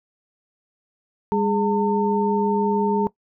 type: tone cluster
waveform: sine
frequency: 202.3 / 414.7 / 903 Hz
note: G#3 / G#4 / A5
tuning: -45 / -3 / +45 cents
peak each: -22 dBFS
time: 1.32-3.07 s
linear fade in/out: 0 ms
effects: noise-tail reverb RT60 0.1 s tail -19 dB re dry

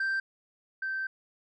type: tone pair in turn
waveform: sine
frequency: 1568 / 1554.5 Hz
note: G6 / G6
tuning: 0 / -15 cents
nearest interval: unison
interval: 15 cents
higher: first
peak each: -24 / -29 dBFS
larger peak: first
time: 0-0.2 / 0.82-1.07 s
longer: second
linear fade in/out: 5 ms
effects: tanh soft clip ceiling -26 dBFS

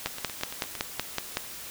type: two click trains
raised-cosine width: 0.2 ms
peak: -9 / -19 dBFS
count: 8 / 7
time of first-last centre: 0.06-1.371 / 0.07-0.753 s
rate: 5.34 / 8.79 Hz
effects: white hiss -41 dBFS RMS until 1.7 s

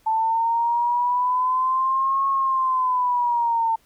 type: linear two-way sweep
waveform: sine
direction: up then down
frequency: 880 to 1093 to 897 Hz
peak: -18 dBFS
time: 0.06-3.76 s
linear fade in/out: 10 ms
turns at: 2.28 s
effects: pink hiss -60 dBFS RMS until 3.85 s

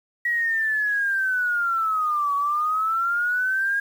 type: linear two-way sweep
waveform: sine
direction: down then up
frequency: 1921 to 1126 to 1633 Hz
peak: -20 dBFS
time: 0.25-3.8 s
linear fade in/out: 5 ms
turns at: 2.35 s
effects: 8-bit

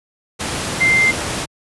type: tone in noise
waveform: sine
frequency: 2090 Hz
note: C7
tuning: 2 cents flat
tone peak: -11 dBFS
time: 0.8-1.12 s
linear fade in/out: 20 ms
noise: pink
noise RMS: -22 dBFS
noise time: 0.39-1.46 s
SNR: +8 dB
effects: high-pass 80 Hz 12 dB/octave + resampled to 24000 Hz

